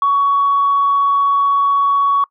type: tone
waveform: sine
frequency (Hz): 1121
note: C#6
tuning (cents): +19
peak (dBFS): -10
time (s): 0.02-2.24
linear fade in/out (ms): 2
effects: noise-tail reverb RT60 0.1 s tail -23 dB re dry + tanh soft clip ceiling -6 dBFS